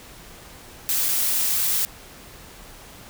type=noise with dropouts; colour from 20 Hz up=blue; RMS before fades=-22 dBFS; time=0.89-1.85 s; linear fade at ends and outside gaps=0 ms; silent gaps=1.084-1.088 s; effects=pink hiss -44 dBFS RMS until 3.09 s